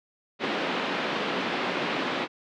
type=band-pass noise; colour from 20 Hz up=pink; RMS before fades=-29 dBFS; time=0.39-2.28 s; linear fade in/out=50 ms; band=210 to 3600 Hz; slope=24 dB/octave; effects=none

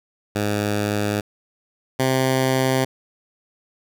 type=tone pair in turn; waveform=10% pulse; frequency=103.83 / 131.11 Hz; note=G#2 / C3; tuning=0 / +4 cents; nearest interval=major third; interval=404 cents; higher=second; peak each=-12 / -9 dBFS; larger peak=second; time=0.35-1.21 / 1.99-2.85 s; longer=neither; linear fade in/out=10 ms; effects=none

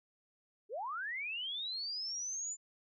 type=linear sweep; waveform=sine; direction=up; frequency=370 to 7130 Hz; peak=-37 dBFS; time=0.69-2.57 s; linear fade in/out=50 ms; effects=none

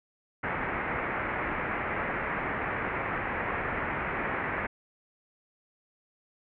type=low-pass noise; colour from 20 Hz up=white; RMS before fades=-32 dBFS; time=0.43-4.67 s; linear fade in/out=10 ms; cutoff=2200 Hz; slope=48 dB/octave; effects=none

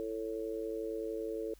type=harmonic tone; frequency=110.8 Hz; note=A2; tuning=13 cents sharp; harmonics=3 / 4 / 5; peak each=-41 / -37 / -43 dBFS; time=0-1.54 s; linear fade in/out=0 ms; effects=added 50 Hz sine -58 dBFS peak until 1.59 s + white hiss -66 dBFS RMS until 1.59 s

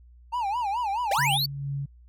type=tone with vibrato; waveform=triangle; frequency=880 Hz; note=A5; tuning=in tune; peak=-23 dBFS; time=0.32-1.38 s; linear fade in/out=20 ms; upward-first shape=sine; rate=4.7 Hz; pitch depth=210 cents each way
type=linear sweep; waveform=square; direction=up; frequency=488.3 to 4622 Hz; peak=-24 dBFS; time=1.11-1.46 s; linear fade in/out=5 ms
type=tone with tremolo; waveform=sine; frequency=140 Hz; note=C#3; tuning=18 cents sharp; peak=-27 dBFS; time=1.18-1.86 s; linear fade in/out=10 ms; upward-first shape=sine; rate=2.2 Hz; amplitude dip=45%
effects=added 60 Hz sine -49 dBFS peak until 2.08 s

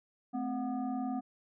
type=tone with frequency modulation; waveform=sine; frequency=259.4 Hz; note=C4; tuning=15 cents flat; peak=-32 dBFS; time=0.33-1.21 s; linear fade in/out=20 ms; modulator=479 Hz; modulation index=1; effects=none

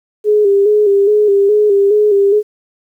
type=tone with vibrato; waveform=sine; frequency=409.4 Hz; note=G#4; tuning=25 cents flat; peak=-7 dBFS; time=0.24-2.43 s; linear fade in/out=50 ms; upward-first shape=square; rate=2.4 Hz; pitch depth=48 cents each way; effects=8-bit

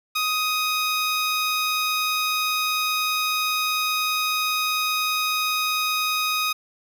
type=tone; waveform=15% pulse; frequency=1251 Hz; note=D#6; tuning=9 cents sharp; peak=-15 dBFS; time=0.15-6.53 s; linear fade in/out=10 ms; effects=none

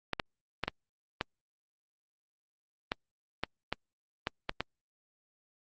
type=clicks; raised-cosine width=0.3 ms; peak=-14 dBFS; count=11; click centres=0.133 / 0.198 / 0.637 / 0.68 / 1.211 / 2.919 / 3.436 / 3.726 / 4.271 / 4.494 / 4.606 s; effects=Opus 48 kbps

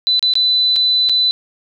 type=tone with dropouts; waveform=sine; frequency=4000 Hz; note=B7; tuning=21 cents sharp; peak=-11 dBFS; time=0.07-1.31 s; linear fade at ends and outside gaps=0 ms; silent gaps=0.194-0.227 / 0.337-0.354 / 0.759-0.763 / 1.089-1.095 s; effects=none

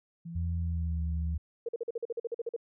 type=tone; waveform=sine; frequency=167.8 Hz; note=E3; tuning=31 cents sharp; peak=-38 dBFS; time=0.25-1.35 s; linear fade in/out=10 ms
type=tone with pitch glide; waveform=sine; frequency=83.8 to 76.4 Hz; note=E2 to D#2; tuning=+29 to -31 cents; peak=-29 dBFS; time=0.35-1.38 s; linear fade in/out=10 ms; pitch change=-160 cents; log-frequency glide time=0.59-1.03 s
type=tone bursts; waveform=sine; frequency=466.2 Hz; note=A#4; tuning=in tune; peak=-30 dBFS; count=13; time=1.66-2.564 s; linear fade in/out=5 ms; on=28 ms; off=45 ms
effects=none

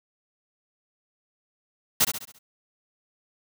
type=noise with echo; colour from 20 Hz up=white; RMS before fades=-19 dBFS; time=2-2.05 s; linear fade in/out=10 ms; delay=68 ms; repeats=5; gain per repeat=-7 dB; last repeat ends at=2.39 s; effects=none

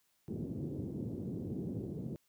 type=band-pass noise; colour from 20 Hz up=pink; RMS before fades=-40 dBFS; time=0.28-2.16 s; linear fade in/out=0 ms; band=100 to 370 Hz; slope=24 dB/octave; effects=white hiss -75 dBFS RMS until 2.28 s

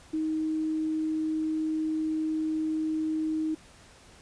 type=tone; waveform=sine; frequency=314 Hz; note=D#4; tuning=16 cents sharp; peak=-26 dBFS; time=0.13-3.55 s; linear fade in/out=10 ms; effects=pink hiss -54 dBFS RMS until 4.21 s + resampled to 22050 Hz

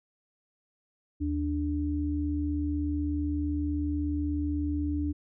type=tone pair together; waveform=sine; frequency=77.9 / 293.9 Hz; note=D#2 / D4; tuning=+3 / +1 cents; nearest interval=octave + major seventh; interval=2298 cents; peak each=-30 / -29 dBFS; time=1.2-5.13 s; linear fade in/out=20 ms; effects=none

